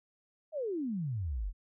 sine exponential sweep, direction down, 659.3 to 39.85 Hz, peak -32 dBFS, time 0.52-1.53 s, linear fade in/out 50 ms, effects none

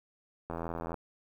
click train, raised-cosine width 1 ms, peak -23 dBFS, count 38, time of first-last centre 0.5-0.943 s, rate 83.6 Hz, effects 10-bit

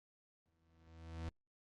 40% pulse tone with exponential growth, 81.9 Hz, E2, 11 cents flat, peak -39 dBFS, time 0.46-1.29 s, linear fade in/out 0 ms, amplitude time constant 180 ms, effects low-pass 6000 Hz 12 dB/octave + Opus 24 kbps

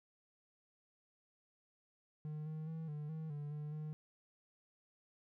triangle tone with pitch steps, 152.3 / 156.2 / 161.2 / 149.2 / 158.5 / 146.6 / 149.5 / 153.2 Hz, D#3 / D#3 / E3 / D3 / D#3 / D3 / D3 / D#3, -37 / +7 / -38 / +28 / +32 / -3 / +31 / -27 cents, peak -39 dBFS, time 2.25-3.93 s, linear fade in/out 0 ms, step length 210 ms, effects none

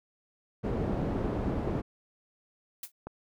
white low-pass noise, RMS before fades -31 dBFS, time 0.63-1.82 s, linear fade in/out 20 ms, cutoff 370 Hz, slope 12 dB/octave
blue noise with exponential decay, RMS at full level -33 dBFS, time 2.83-2.92 s, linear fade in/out 5 ms, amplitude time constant 18 ms
click, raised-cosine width 1 ms, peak -25 dBFS, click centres 3.07 s
effects none

